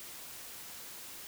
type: silence
effects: white hiss -47 dBFS RMS until 1.27 s